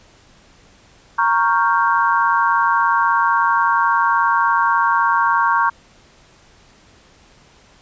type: chord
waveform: sine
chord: G half-diminished seventh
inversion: first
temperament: equal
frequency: 932.3 / 1108.7 / 1396.9 / 1568 Hz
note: Bb5 / Db6 / F6 / G6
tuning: 0 / 0 / 0 / 0 cents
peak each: -17 / -17 / -22 / -21 dBFS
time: 1.18-5.7 s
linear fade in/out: 10 ms
effects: pink hiss -50 dBFS RMS until 7.81 s + resampled to 16000 Hz